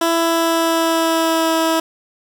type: tone with pitch glide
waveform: 15% pulse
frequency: 333 to 325 Hz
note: E4 to E4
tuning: +18 to -24 cents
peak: -8 dBFS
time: 0.01-1.8 s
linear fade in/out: 5 ms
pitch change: -42 cents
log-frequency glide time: 0.12-1.53 s
effects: none